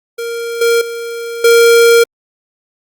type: tone with level steps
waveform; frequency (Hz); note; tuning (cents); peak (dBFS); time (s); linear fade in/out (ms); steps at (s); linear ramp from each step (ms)
square; 466.2; A#4; 0; -19 / -9 / -21 / -5; 0.18-2.04; 10; 0.61 / 0.81 / 1.44; 5
effects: Opus 48 kbps